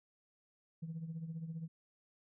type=tone with tremolo; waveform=sine; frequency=162.8 Hz; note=E3; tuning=21 cents flat; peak=-36 dBFS; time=0.82-1.68 s; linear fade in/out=10 ms; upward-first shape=triangle; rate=15 Hz; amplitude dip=75%; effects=tanh soft clip ceiling -36 dBFS